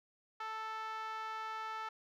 5% pulse tone with band-pass filter, 440 Hz, A4, in tune, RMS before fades -42 dBFS, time 0.4-1.89 s, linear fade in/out 5 ms, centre 1100 Hz, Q 6.6, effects none

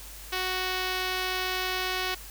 5% pulse tone with notch filter, 370.6 Hz, F#4, 3 cents sharp, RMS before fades -30 dBFS, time 0.32-2.15 s, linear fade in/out 10 ms, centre 10000 Hz, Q 1.3, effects added 50 Hz sine -45 dBFS peak until 2.3 s + white hiss -45 dBFS RMS until 2.3 s

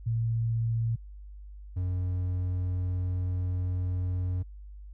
sine / triangle tone pair in turn, 114.4 / 90.8 Hz, A#2 / F#2, -32 / -32 cents, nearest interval major third, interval 400 cents, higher first, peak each -25 dBFS, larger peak neither, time 0.06-0.96 / 1.76-4.43 s, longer second, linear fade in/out 10 ms, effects added 50 Hz sine -42 dBFS peak until 4.93 s

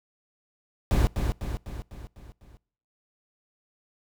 brown noise with echo, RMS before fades -21 dBFS, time 0.91-1.07 s, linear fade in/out 0 ms, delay 250 ms, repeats 6, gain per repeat -5 dB, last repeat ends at 2.57 s, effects noise-tail reverb RT60 0.6 s tail -25 dB re dry

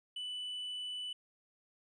sine tone with tanh clipping, 2982 Hz, F#7, 13 cents sharp, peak -39 dBFS, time 0.16-1.13 s, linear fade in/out 5 ms, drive 2 dB, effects none

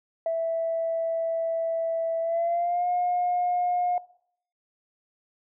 sine tone with pitch glide, 659 to 714.5 Hz, E5 to F5, -1 to +39 cents, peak -22 dBFS, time 0.26-3.98 s, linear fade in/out 2 ms, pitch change +140 cents, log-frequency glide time 2.21-2.87 s, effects noise-tail reverb RT60 0.6 s tail -19 dB re dry + tanh soft clip ceiling -18 dBFS

